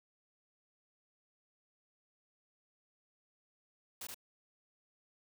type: noise with echo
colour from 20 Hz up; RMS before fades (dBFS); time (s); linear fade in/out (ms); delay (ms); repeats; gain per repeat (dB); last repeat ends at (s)
white; -44; 4.01-4.07; 5; 75; 1; -2; 4.145
effects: none